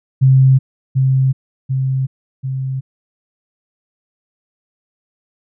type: tone with echo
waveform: sine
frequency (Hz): 132.4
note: C3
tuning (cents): +21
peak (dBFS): -6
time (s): 0.21-0.59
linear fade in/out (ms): 20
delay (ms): 740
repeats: 3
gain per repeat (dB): -4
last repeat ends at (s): 2.81
effects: none